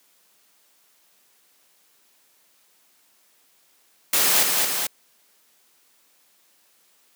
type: noise with echo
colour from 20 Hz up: white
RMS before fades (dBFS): -19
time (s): 4.13-4.43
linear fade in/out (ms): 5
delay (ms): 220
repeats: 2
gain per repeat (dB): -3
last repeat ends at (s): 4.87
effects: white hiss -61 dBFS RMS until 7.15 s + high-pass 200 Hz 12 dB/octave